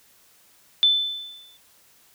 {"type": "tone with exponential decay", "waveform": "sine", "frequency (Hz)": 3520, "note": "A7", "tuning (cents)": 0, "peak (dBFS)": -12, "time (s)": [0.83, 1.57], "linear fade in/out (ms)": 0, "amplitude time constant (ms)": 160, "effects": ["white hiss -57 dBFS RMS until 2.14 s"]}